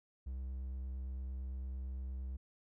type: tone with vibrato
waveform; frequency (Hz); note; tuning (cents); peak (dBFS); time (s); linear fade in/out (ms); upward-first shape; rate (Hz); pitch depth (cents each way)
triangle; 64.9; C2; -13; -37; 0.26-2.37; 10; sine; 8.8; 13
effects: none